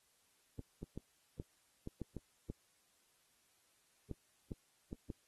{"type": "clicks", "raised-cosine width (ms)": 3, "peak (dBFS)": -30, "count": 12, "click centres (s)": [0.593, 0.83, 0.976, 1.399, 1.874, 2.017, 2.167, 2.5, 4.113, 4.518, 4.929, 5.102], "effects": ["white hiss -74 dBFS RMS until 5.27 s", "AAC 32 kbps"]}